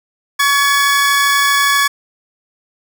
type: tone pair together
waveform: sawtooth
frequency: 1123 / 1700.7 Hz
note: C#6 / G#6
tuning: +22 / +41 cents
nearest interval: perfect fifth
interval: 719 cents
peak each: -10 dBFS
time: 0.39-1.88 s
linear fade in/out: 10 ms
effects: none